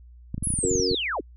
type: clicks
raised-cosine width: 5 ms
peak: -17 dBFS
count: 12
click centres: 0.344 / 0.38 / 0.426 / 0.472 / 0.504 / 0.539 / 0.589 / 0.65 / 0.713 / 0.755 / 0.799 / 0.914 s
type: linear sweep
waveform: sine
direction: down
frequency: 11000 to 197.9 Hz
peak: -25 dBFS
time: 0.43-1.21 s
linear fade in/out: 10 ms
type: harmonic tone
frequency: 92.3 Hz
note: F#2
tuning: 4 cents flat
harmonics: 3 / 4 / 5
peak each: -30 / -26 / -26 dBFS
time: 0.63-0.95 s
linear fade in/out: 5 ms
effects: added 60 Hz sine -45 dBFS peak until 1.36 s